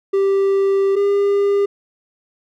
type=tone pair in turn; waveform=triangle; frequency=392 / 401.9 Hz; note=G4 / G4; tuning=0 / +43 cents; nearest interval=unison; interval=43 cents; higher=second; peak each=-11 dBFS; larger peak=neither; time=0.13-0.96 / 0.96-1.66 s; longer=first; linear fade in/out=10 ms; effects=none